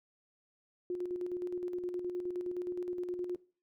sine tone with tremolo, 357.4 Hz, F4, 40 cents sharp, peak -32 dBFS, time 0.9-3.36 s, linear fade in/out 2 ms, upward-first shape square, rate 9.6 Hz, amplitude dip 45%, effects noise-tail reverb RT60 0.4 s tail -19 dB re dry

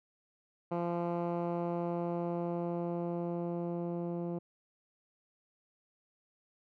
10% pulse tone with low-pass filter sweep, 172.3 Hz, F3, 23 cents flat, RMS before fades -35 dBFS, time 0.71-4.39 s, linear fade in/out 10 ms, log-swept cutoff 1000 to 390 Hz, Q 0.72, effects none

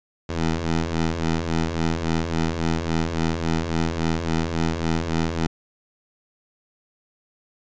15% pulse ring-modulated tone, 82.6 Hz, E2, 4 cents sharp, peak -12 dBFS, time 0.29-5.47 s, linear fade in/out 5 ms, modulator 80.8 Hz, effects resampled to 16000 Hz

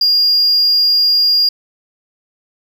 sine tone, 4828 Hz, D8, 47 cents sharp, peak -7 dBFS, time 0.01-1.49 s, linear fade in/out 5 ms, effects tanh soft clip ceiling -7 dBFS + 8-bit

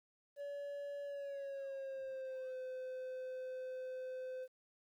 triangle tone with pitch glide, 570 to 513.7 Hz, C#5 to C5, +48 to -32 cents, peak -40 dBFS, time 0.36-4.48 s, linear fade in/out 50 ms, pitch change -180 cents, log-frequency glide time 1.03-2.55 s, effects 12-bit

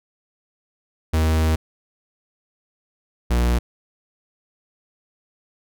45% pulse tone pair in turn, 79.5 / 59.8 Hz, D#2 / A#1, +38 / +45 cents, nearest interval perfect fourth, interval 493 cents, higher first, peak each -16 dBFS, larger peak neither, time 1.13-1.56 / 3.3-3.59 s, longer first, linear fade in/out 10 ms, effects none

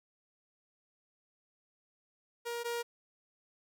sawtooth tone pair in turn, 472.5 / 472.5 Hz, A#4 / A#4, +23 / +23 cents, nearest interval unison, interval 0 cents, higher neither, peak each -32 / -30 dBFS, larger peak second, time 2.45-2.64 / 2.64-2.83 s, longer neither, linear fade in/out 20 ms, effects none

